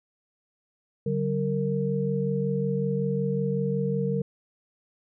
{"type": "tone cluster", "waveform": "sine", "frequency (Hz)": [144.4, 189.8, 460.8], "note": ["D3", "F#3", "A#4"], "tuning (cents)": [-29, 44, -20], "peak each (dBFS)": -28, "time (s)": [1.06, 4.22], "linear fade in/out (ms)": 5, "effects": []}